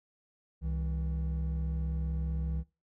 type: tone pair together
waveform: triangle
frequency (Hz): 67.1 / 161.73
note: C2 / E3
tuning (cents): +44 / -33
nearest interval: octave + minor third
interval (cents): 1523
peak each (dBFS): -29 / -34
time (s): 0.61-2.64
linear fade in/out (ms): 50
effects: noise-tail reverb RT60 0.3 s tail -21 dB re dry + tanh soft clip ceiling -22 dBFS